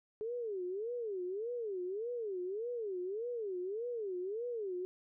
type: tone with vibrato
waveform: sine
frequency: 418 Hz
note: G#4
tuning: 11 cents sharp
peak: -36 dBFS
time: 0.21-4.85 s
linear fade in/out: 0 ms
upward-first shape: sine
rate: 1.7 Hz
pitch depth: 270 cents each way
effects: none